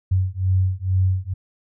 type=beating tone pair; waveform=sine; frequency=92.5 / 94.7 Hz; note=F#2 / F#2; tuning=0 / +41 cents; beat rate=2.2 Hz; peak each=-20 dBFS; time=0.11-1.34 s; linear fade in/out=10 ms; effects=none